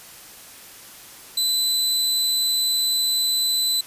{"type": "tone", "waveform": "sawtooth", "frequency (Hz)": 4012, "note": "B7", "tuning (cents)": 26, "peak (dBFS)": -16, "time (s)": [1.37, 3.81], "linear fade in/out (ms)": 5, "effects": ["white hiss -43 dBFS RMS until 3.86 s", "resampled to 32000 Hz"]}